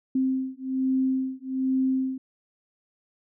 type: beating tone pair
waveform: sine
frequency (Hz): 261.6 / 262.8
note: C4 / C4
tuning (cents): 0 / +8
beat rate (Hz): 1.2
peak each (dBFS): -26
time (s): 0.15-2.18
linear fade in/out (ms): 5
effects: none